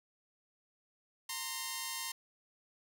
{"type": "tone pair together", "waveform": "5% pulse", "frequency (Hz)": [922.1, 1046.5], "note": ["A#5", "C6"], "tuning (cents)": [-19, 0], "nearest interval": "major second", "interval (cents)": 219, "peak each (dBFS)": [-29, -28], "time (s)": [1.29, 2.12], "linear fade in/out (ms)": 5, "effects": []}